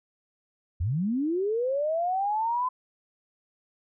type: linear sweep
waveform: sine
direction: up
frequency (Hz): 73.42 to 1026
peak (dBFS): -24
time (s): 0.8-2.69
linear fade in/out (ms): 10
effects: none